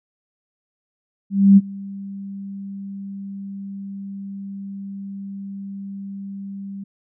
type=tone with ADSR envelope; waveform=sine; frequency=197.2 Hz; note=G3; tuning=11 cents sharp; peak=-5 dBFS; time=1.3-6.84 s; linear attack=270 ms; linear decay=35 ms; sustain=-24 dB; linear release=8 ms; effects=none